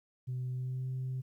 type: tone with pitch glide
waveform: sine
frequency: 126.8 to 129.54 Hz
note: B2 to C3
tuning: +46 to -17 cents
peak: -32 dBFS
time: 0.27-1.22 s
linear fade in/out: 20 ms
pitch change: +37 cents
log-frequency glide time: 0.5-0.87 s
effects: tanh soft clip ceiling -31 dBFS + 12-bit